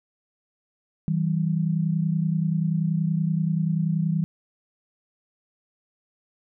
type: tone pair together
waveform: sine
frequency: 161.03 / 191.5 Hz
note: E3 / G3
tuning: -40 / -40 cents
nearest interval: minor third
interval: 300 cents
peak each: -22 / -26 dBFS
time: 1.08-4.24 s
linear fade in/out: 0 ms
effects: none